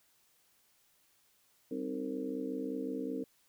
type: harmonic tone with a mistuned harmonic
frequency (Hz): 65.4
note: C2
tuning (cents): 0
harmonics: 3 / 4 / 5 / 6 / 7 / 8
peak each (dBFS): -46 / -38 / -41 / -51 / -40 / -50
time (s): 1.71-3.24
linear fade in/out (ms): 5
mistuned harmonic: 5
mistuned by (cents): -93
effects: white hiss -70 dBFS RMS until 3.48 s